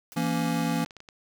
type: noise with exponential decay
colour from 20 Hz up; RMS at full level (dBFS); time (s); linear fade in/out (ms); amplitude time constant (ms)
white; -41; 0.12-0.2; 0; 16
type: chord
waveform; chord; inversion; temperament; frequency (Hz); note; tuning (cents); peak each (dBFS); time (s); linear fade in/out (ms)
square; A# diminished; second; just; 167.82 / 233.1 / 279.7; E3 / A#3 / C#4; +31 / 0 / +16; -29 / -30 / -31; 0.16-0.85; 10
type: clicks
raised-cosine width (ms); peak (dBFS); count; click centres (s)
0.2; -28; 5; 0.861 / 0.908 / 0.967 / 1.004 / 1.088
effects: none